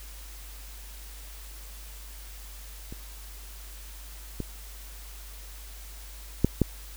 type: clicks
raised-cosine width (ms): 3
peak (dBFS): -27 / -18 / -6 / -7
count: 4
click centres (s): 2.925 / 4.403 / 6.446 / 6.617
effects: added 50 Hz sine -42 dBFS peak until 6.96 s + white hiss -48 dBFS RMS until 6.96 s